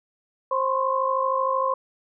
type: tone cluster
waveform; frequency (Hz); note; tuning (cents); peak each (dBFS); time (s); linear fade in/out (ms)
sine; 529 / 1026 / 1079; C5 / C6 / C#6; +19 / -34 / -47; -25; 0.51-1.74; 5
effects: none